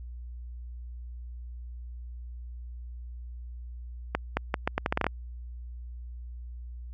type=accelerating click train; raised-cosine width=0.5 ms; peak=-10 dBFS; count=11; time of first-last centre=4.15-5.067 s; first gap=220 ms; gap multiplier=0.78; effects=added 60 Hz sine -38 dBFS peak until 6.93 s